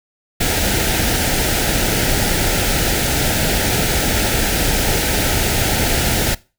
pink band-stop noise, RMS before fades -17 dBFS, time 0.4-6.35 s, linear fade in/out 10 ms, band 920 to 1300 Hz, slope 96 dB/octave, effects noise-tail reverb RT60 0.3 s tail -21 dB re dry

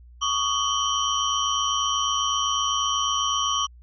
sine tone cluster, 1122 / 1230 / 3007 / 3147 / 5780 Hz, C#6 / D#6 / F#7 / G7 / F#8, +21 / -20 / +27 / +6 / -41 cents, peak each -25 / -30 / -29 / -29 / -29 dBFS, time 0.21-3.67 s, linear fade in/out 20 ms, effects added 60 Hz sine -45 dBFS peak until 3.82 s

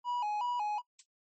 triangle tone with vibrato, 903 Hz, A5, 45 cents sharp, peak -29 dBFS, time 0.04-0.82 s, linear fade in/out 50 ms, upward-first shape square, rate 2.7 Hz, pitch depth 130 cents each way
violet noise with exponential decay, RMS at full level -37 dBFS, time 0.99-1.06 s, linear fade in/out 5 ms, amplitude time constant 15 ms
effects noise-tail reverb RT60 0.1 s tail -24 dB re dry + MP3 32 kbps

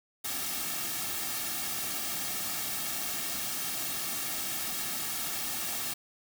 white noise with comb filter, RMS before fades -34 dBFS, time 0.24-5.94 s, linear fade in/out 10 ms, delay 2 ms, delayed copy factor -0.65, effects none

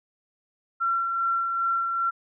sine tone with tremolo, 1361 Hz, F6, 45 cents flat, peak -21 dBFS, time 0.8-2.11 s, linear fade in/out 20 ms, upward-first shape sine, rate 2.5 Hz, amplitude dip 35%, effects none

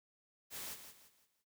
white noise with echo, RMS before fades -45 dBFS, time 0.5-0.77 s, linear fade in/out 50 ms, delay 170 ms, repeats 4, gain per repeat -9 dB, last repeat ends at 1.45 s, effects none

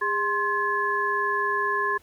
sine tone cluster, 408.1 / 1053 / 1708 Hz, G#4 / C6 / G#6, -30 / +11 / +48 cents, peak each -30 / -25 / -26 dBFS, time 0.01-1.98 s, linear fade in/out 10 ms, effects pink hiss -58 dBFS RMS until 2.02 s

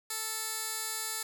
15% pulse tone with band-pass filter, 440 Hz, A4, in tune, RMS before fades -36 dBFS, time 0.1-1.23 s, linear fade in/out 5 ms, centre 11000 Hz, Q 0.77, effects none

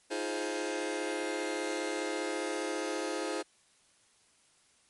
sawtooth chord, F minor seventh, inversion third, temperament just, 314.3 / 349.2 / 419.1 / 523.8 Hz, Eb4 / F4 / Ab4 / C5, +18 / 0 / +16 / +2 cents, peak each -34 dBFS, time 0.1-3.43 s, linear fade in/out 20 ms, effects white hiss -66 dBFS RMS until 4.89 s + MP3 48 kbps

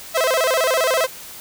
sawtooth tone with vibrato, 581 Hz, D5, 19 cents flat, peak -12 dBFS, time 0.14-1.07 s, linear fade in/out 20 ms, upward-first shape square, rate 15 Hz, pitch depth 200 cents each way, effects white hiss -37 dBFS RMS until 1.4 s

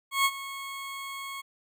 20% pulse tone with ADSR envelope, 1096 Hz, C#6, 20 cents flat, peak -15 dBFS, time 0.11-1.42 s, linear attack 140 ms, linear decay 52 ms, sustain -16 dB, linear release 19 ms, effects none

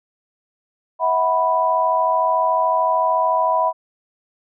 sine chord, E suspended second, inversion none, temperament equal with one note detuned, 646.4 / 740 / 987.8 Hz, E5 / F#5 / B5, -34 / 0 / 0 cents, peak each -20 / -23 / -17 dBFS, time 0.99-3.73 s, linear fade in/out 50 ms, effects none

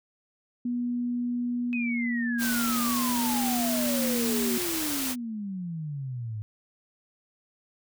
sine tone with vibrato, 240 Hz, B3, 49 cents flat, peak -26 dBFS, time 0.65-4.58 s, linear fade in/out 5 ms, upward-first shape square, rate 0.45 Hz, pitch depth 20 cents each way
sine exponential sweep, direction down, 2550 to 103.83 Hz, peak -31 dBFS, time 1.73-6.42 s, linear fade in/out 0 ms
white noise, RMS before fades -31 dBFS, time 2.38-5.16 s, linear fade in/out 50 ms
effects none

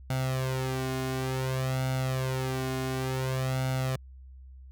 sawtooth tone with flanger, 130.7 Hz, C3, 1 cent flat, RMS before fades -30 dBFS, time 0.1-3.96 s, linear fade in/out 2 ms, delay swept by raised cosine 1.4 to 2.8 ms, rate 0.56 Hz, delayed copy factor +0.75, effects added 65 Hz sine -45 dBFS peak until 4.71 s

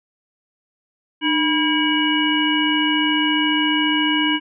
harmonic tone with a mistuned harmonic, 324.1 Hz, E4, 29 cents flat, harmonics 1 / 3 / 5 / 7 / 9, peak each -19 / -25 / -25 / -25 / -21 dBFS, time 1.21-4.4 s, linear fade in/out 50 ms, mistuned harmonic 1, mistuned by -120 cents, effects none

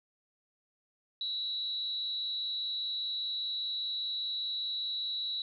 sine tone with amplitude modulation, 3915 Hz, B7, 16 cents flat, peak -30 dBFS, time 1.21-5.42 s, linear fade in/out 2 ms, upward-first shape sine, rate 275 Hz, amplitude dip 50%, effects none

